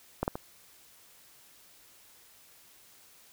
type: clicks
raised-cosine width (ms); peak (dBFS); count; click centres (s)
1; -14 / -13 / -21; 3; 0.23 / 0.279 / 0.355
effects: white hiss -58 dBFS RMS until 3.32 s